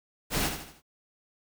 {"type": "noise with echo", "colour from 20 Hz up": "pink", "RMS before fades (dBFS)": -28, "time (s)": [0.3, 0.51], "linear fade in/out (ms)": 50, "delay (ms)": 78, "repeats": 4, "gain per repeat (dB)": -7, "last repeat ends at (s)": 0.822, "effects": []}